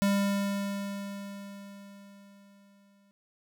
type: tone with exponential decay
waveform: square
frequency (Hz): 199.6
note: G3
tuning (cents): +32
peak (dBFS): -23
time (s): 0.02-3.11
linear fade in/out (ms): 0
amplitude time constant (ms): 670
effects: none